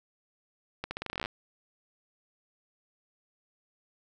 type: accelerating click train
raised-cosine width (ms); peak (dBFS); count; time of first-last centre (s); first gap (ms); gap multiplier
0.3; -18; 15; 0.84-1.259; 70; 0.85
effects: none